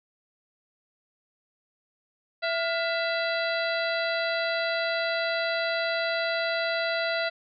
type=harmonic tone with a mistuned harmonic; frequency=665 Hz; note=E5; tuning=15 cents sharp; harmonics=1 / 2 / 3 / 4 / 5 / 6 / 7; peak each=-28 / -31 / -33 / -37 / -42 / -35 / -39 dBFS; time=2.42-7.3 s; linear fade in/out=20 ms; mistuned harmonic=2; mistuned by=+110 cents; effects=none